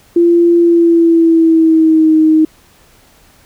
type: tone with pitch glide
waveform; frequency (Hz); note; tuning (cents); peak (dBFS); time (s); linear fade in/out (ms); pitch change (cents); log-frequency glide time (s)
sine; 342.4 to 314; F4 to D#4; -34 to +16; -5; 0.16-2.45; 5; -150; 0.59-2.15
effects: pink hiss -47 dBFS RMS until 3.45 s